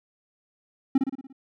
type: tone with echo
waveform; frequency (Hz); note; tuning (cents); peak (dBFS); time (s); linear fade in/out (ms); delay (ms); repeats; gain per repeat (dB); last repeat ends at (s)
triangle; 267.4; C4; +38; -13; 0.95-0.98; 5; 58; 6; -5; 1.328
effects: none